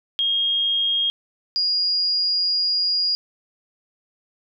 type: tone pair in turn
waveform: sine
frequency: 3249 / 4859 Hz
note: G#7 / D#8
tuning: -39 / -42 cents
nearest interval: perfect fifth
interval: 697 cents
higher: second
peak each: -18 dBFS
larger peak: neither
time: 0.19-1.1 / 1.56-3.15 s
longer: second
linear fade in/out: 0 ms
effects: none